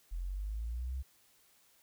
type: linear sweep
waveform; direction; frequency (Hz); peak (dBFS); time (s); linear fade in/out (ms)
sine; up; 41.2 to 67.1; -35; 0.11-1.03; 20
effects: white hiss -67 dBFS RMS until 1.82 s